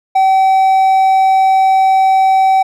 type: tone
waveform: triangle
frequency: 766 Hz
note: G5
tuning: 40 cents flat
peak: -5 dBFS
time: 0.15-2.63 s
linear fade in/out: 10 ms
effects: none